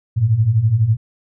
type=beating tone pair; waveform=sine; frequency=102.9 / 114.9 Hz; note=G#2 / A#2; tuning=-16 / -25 cents; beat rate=12 Hz; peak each=-18 / -13 dBFS; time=0.16-0.97 s; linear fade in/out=20 ms; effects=none